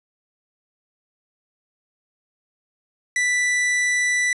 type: tone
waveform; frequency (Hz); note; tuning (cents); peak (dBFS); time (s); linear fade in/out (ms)
45% pulse; 1975.5; B6; 0; -18; 3.16-4.33; 2
effects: resampled to 24000 Hz + 9-bit

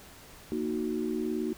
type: chord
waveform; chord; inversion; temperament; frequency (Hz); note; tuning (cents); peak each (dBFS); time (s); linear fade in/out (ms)
sine; D# minor; second; equal; 233.1 / 311.1 / 370; A#3 / D#4 / F#4; 0 / 0 / 0; -33; 0.52-1.53; 0
effects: pink hiss -51 dBFS RMS until 1.57 s

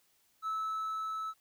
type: tone with level ramp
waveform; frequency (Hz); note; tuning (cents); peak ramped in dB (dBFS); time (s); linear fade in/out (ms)
triangle; 1304; E6; -19; -29 to -33; 0.42-1.34; 50
effects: tanh soft clip ceiling -27 dBFS + white hiss -71 dBFS RMS until 1.4 s

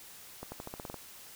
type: accelerating click train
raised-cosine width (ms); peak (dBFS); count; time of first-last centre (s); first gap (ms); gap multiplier
1; -26; 9; 0.43-0.943; 90; 0.9
effects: white hiss -51 dBFS RMS until 1.35 s

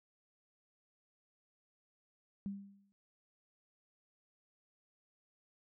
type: tone with exponential decay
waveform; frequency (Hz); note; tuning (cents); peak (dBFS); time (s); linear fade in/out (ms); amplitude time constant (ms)
sine; 198.7; G3; +24; -35; 2.46-2.92; 0; 100
effects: none

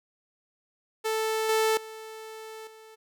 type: tone with level steps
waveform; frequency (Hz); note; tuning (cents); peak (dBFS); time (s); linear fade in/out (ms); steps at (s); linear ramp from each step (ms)
sawtooth; 440; A4; 0; -22 / -18 / -36 / -44; 1.04-2.96; 20; 1.49 / 1.77 / 2.67; 2
effects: none

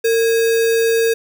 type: tone with sample-and-hold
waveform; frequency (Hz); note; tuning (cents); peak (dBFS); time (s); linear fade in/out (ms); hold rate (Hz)
sine; 455.9; A#4; -39; -12; 0.04-1.14; 10; 2100
effects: none

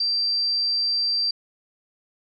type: tone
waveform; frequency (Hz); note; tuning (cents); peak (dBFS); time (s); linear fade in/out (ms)
sine; 4699; D8; 0; -20; 0-1.31; 5
effects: none

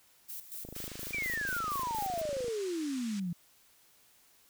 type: noise with tremolo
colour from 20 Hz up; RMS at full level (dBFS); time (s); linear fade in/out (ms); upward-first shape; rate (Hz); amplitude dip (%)
violet; -42; 0.28-2.22; 20; square; 4.2; 70
type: click train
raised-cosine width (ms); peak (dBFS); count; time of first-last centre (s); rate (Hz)
2; -31; 49; 0.65-2.482; 26.2
type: band-pass noise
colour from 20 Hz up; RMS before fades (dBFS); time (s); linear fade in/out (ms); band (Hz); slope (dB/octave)
white; -49; 0.75-3.2; 5; 1100 to 8200; 24
type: exponential sweep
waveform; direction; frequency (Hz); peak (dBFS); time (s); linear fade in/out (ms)
sine; down; 2397 to 166.8; -32; 1.13-3.33; 5
effects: white hiss -64 dBFS RMS until 4.49 s

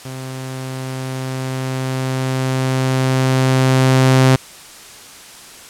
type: tone with level ramp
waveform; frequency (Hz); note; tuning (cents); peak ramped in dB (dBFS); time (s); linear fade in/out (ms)
sawtooth; 130.81; C3; 0; -23 to -4; 0.05-4.36; 5
effects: white hiss -38 dBFS RMS until 5.69 s + low-pass 10000 Hz 12 dB/octave

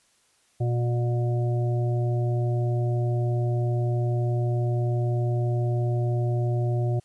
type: harmonic tone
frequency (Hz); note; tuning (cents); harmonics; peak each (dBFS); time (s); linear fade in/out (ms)
120.4; B2; -44; 1 / 3 / 5 / 6; -22 / -32 / -36 / -38; 0.6-7; 10
effects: white hiss -64 dBFS RMS until 7.04 s + resampled to 24000 Hz

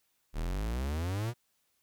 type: exponential sweep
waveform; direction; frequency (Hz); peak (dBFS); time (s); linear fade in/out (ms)
45% pulse; up; 36.71 to 123.47; -31; 0.33-1.34; 50
effects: white hiss -75 dBFS RMS until 1.82 s

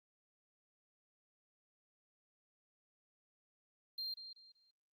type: tone with echo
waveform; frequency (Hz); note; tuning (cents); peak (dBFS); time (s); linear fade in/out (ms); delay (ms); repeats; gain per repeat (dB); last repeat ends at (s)
sine; 4186; C8; 0; -37; 3.98-4.14; 5; 190; 3; -11; 4.71
effects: tanh soft clip ceiling -38 dBFS + Opus 24 kbps

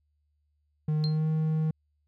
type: tone with pitch glide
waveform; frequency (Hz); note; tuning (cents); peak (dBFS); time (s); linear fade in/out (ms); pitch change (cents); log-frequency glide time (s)
triangle; 153.3 to 157.16; D#3 to D#3; -25 to +18; -22; 0.88-1.71; 5; +43; 0.99-1.29
type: tone with exponential decay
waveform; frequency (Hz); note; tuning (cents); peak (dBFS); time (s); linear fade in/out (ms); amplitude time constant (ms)
sine; 4186; C8; 0; -30; 1.04-1.19; 0; 31
effects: added 74 Hz sine -70 dBFS peak until 2.07 s

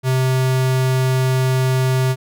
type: tone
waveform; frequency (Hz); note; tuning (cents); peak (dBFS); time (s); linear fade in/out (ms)
square; 130; C3; -11; -15; 0.03-2.16; 50
effects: none

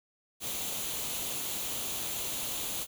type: noise with comb filter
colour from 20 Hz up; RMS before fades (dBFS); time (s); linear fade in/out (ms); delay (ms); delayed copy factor
white; -35; 0.4-2.87; 50; 0.29; +0.5
effects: none

